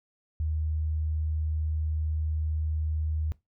sine tone, 77.78 Hz, D#2, in tune, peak -26 dBFS, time 0.4-3.32 s, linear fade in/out 0 ms, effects noise-tail reverb RT60 0.2 s tail -20 dB re dry

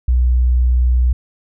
sine tone, 61.74 Hz, B1, in tune, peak -10 dBFS, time 0.08-1.13 s, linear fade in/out 5 ms, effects none

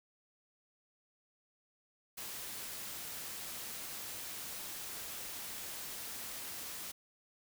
white noise, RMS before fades -44 dBFS, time 2.17-6.92 s, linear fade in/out 10 ms, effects none

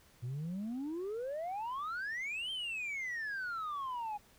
sine exponential two-way sweep, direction up then down, 116.54 to 3174 to 815 Hz, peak -34 dBFS, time 0.22-4.18 s, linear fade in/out 20 ms, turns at 2.51 s, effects tanh soft clip ceiling -35 dBFS + pink hiss -64 dBFS RMS until 4.38 s

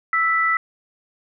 sine tone pair together, 1318.5 / 1975.5 Hz, E6 / B6, 0 / 0 cents, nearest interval perfect fifth, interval 700 cents, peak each -19 dBFS, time 0.13-0.57 s, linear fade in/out 2 ms, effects none

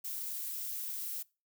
violet noise, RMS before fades -39 dBFS, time 0.04-1.23 s, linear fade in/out 10 ms, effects noise-tail reverb RT60 0.3 s tail -23 dB re dry

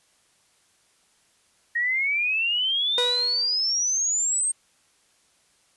sine exponential sweep, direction up, 1864.7 to 8550 Hz, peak -21 dBFS, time 1.75-4.52 s, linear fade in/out 10 ms
sawtooth tone with exponential decay, 490 Hz, B4, 14 cents flat, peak -18 dBFS, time 2.98-3.67 s, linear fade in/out 1 ms, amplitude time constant 150 ms
effects white hiss -63 dBFS RMS until 5.76 s + resampled to 24000 Hz

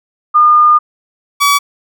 sine / sawtooth tone pair in turn, 1214 / 1140.1 Hz, D#6 / C#6, -43 / +48 cents, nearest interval minor second, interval 109 cents, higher first, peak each -4 dBFS, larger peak neither, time 0.34-0.79 / 1.4-1.59 s, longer first, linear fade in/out 20 ms, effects none

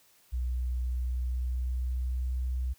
sine tone with pitch glide, 61.8 to 63.21 Hz, B1 to B1, +2 to +41 cents, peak -28 dBFS, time 0.32-2.74 s, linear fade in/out 20 ms, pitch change +39 cents, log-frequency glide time 0.83-2.57 s, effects white hiss -63 dBFS RMS until 2.78 s

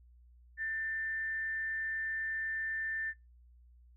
sine tone with amplitude modulation, 1786 Hz, A6, 25 cents sharp, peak -32 dBFS, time 0.57-3.14 s, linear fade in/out 50 ms, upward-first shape sine, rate 296 Hz, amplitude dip 25%, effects noise-tail reverb RT60 0.2 s tail -25 dB re dry + added 60 Hz sine -57 dBFS peak until 3.96 s

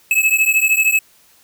square beating tone pair, 2581 / 2594 Hz, E7 / E7, -37 / -28 cents, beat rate 13 Hz, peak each -16 dBFS, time 0.11-0.99 s, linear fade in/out 2 ms, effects white hiss -52 dBFS RMS until 1.43 s

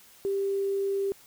sine tone with quantisation, 394.2 Hz, G4, 10 cents sharp, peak -25 dBFS, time 0.25-1.12 s, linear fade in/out 0 ms, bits 9, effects white hiss -55 dBFS RMS until 1.26 s

